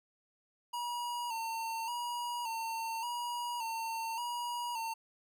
square tone with vibrato, 933 Hz, A#5, 1 cent sharp, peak -36 dBFS, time 0.73-4.94 s, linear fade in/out 10 ms, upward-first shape square, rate 0.87 Hz, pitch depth 51 cents each way, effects none

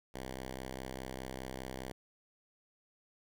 5% pulse tone, 64.9 Hz, C2, 13 cents flat, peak -30 dBFS, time 0.14-1.92 s, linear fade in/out 5 ms, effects none

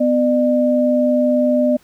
sine tone pair together, 250.9 / 600.9 Hz, B3 / D5, +28 / +40 cents, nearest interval octave + minor third, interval 1512 cents, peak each -15 dBFS, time 0-1.77 s, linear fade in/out 10 ms, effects pink hiss -53 dBFS RMS until 1.83 s

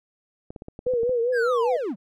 clicks, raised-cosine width 2 ms, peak -24 dBFS, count 9, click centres 0.505 / 0.562 / 0.621 / 0.684 / 0.791 / 0.867 / 0.937 / 1.033 / 1.094 s
sine tone with vibrato, 482.9 Hz, B4, 39 cents flat, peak -20 dBFS, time 0.86-1.77 s, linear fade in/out 10 ms, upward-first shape triangle, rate 5 Hz, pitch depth 110 cents each way
triangle linear sweep, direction down, 1715 to 160.5 Hz, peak -23 dBFS, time 1.32-1.96 s, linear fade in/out 50 ms
effects none

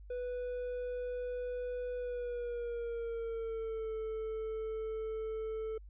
triangle tone with pitch glide, 493.9 to 440 Hz, B4 to A4, 0 to 0 cents, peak -34 dBFS, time 0.1-5.78 s, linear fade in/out 5 ms, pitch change -200 cents, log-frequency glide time 1.97-3.94 s, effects added 50 Hz sine -49 dBFS peak until 5.89 s + resampled to 8000 Hz

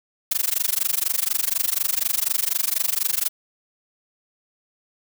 blue noise with amplitude modulation, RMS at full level -19 dBFS, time 0.31-3.29 s, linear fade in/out 5 ms, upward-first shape sine, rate 24.1 Hz, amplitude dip 100%, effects none

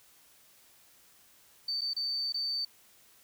sine tone with dropouts, 4568 Hz, D8, 49 cents flat, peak -30 dBFS, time 1.68-2.65 s, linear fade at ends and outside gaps 5 ms, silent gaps 1.81-1.816 / 1.935-1.964 / 2.324-2.342 s, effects white hiss -61 dBFS RMS until 3.23 s

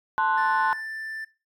sine chord, F# diminished, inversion first, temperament equal, 880 / 1046.5 / 1480 Hz, A5 / C6 / F#6, 0 / 0 / 0 cents, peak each -23 / -24 / -25 dBFS, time 0.18-0.73 s, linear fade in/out 0 ms
triangle tone with pitch glide, 1760 to 1770.2 Hz, A6 to A6, 0 to +10 cents, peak -30 dBFS, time 0.37-1.25 s, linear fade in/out 10 ms, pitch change +10 cents, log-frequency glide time 0.54-0.83 s
effects noise-tail reverb RT60 0.3 s tail -19 dB re dry + tanh soft clip ceiling -13 dBFS

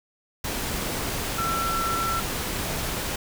sine tone in noise, 1344 Hz, E6, 33 cents sharp, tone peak -25 dBFS, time 1.38-2.2 s, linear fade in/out 5 ms, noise pink, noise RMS -29 dBFS, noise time 0.44-3.16 s, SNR +1 dB, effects none

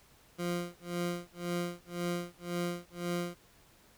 20% pulse tone with tremolo, 174.61 Hz, F3, in tune, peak -26 dBFS, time 0.38-3.35 s, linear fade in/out 20 ms, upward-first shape sine, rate 1.9 Hz, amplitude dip 100%, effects pink hiss -62 dBFS RMS until 3.97 s

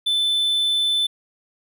triangle tone, 3520 Hz, A7, in tune, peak -16 dBFS, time 0.06-1.07 s, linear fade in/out 10 ms, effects none

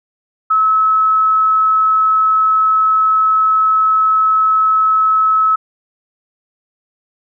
sine tone, 1294 Hz, E6, 32 cents flat, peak -9 dBFS, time 0.5-5.56 s, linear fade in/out 10 ms, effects none

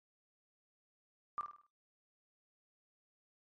sine tone with echo, 1186 Hz, D6, 17 cents sharp, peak -34 dBFS, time 1.38-1.41 s, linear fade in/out 0 ms, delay 51 ms, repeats 5, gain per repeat -7 dB, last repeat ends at 1.665 s, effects noise-tail reverb RT60 0.2 s tail -19 dB re dry + MP3 48 kbps

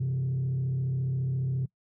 sine tone with frequency modulation, 130.81 Hz, C3, in tune, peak -24 dBFS, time 0-1.66 s, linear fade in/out 10 ms, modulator 34.5 Hz, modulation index 0.39, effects noise-tail reverb RT60 0.1 s tail -22 dB re dry + tanh soft clip ceiling -24 dBFS

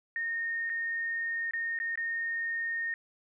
sine tone with dropouts, 1841 Hz, A#6, 22 cents flat, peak -30 dBFS, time 0.16-2.94 s, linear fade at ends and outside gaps 1 ms, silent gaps 0.695-0.699 / 1.51-1.535 / 1.789-1.8 / 1.956-1.975 s, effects none

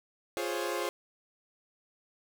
sawtooth chord, Db major seventh, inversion first, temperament equal, 349.2 / 415.3 / 523.3 / 554.4 Hz, F4 / Ab4 / C5 / Db5, 0 / 0 / 0 / 0 cents, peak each -32 / -33 / -33 / -35 dBFS, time 0.37-0.89 s, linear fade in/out 0 ms, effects none

